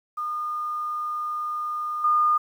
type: tone with level steps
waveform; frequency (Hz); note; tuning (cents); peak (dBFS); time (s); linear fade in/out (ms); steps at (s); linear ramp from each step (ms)
sine; 1218; D#6; -37; -26 / -17; 0.17-2.38; 10; 2.04; 5
effects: 9-bit